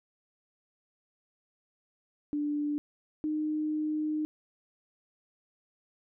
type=tone pair in turn; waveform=sine; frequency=294.2 / 306.3 Hz; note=D4 / D#4; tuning=+3 / -27 cents; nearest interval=minor second; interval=70 cents; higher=second; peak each=-28 dBFS; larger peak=neither; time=2.33-2.78 / 3.24-4.25 s; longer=second; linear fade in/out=0 ms; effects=none